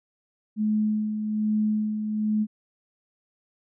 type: tone with tremolo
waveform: sine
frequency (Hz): 213.7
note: G#3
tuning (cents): +50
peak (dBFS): -20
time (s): 0.56-2.47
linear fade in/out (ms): 50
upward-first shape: sine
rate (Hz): 1.2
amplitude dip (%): 50
effects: none